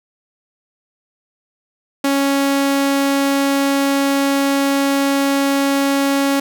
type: tone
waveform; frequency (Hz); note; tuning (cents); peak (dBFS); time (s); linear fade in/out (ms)
sawtooth; 277.2; C#4; 0; -10; 2.04-6.4; 5
effects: none